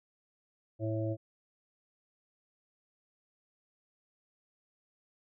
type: harmonic tone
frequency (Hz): 110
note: A2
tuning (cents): 0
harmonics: 1 / 3 / 5 / 6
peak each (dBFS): -33 / -36 / -38 / -43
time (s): 0.79-1.17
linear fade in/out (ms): 50
effects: none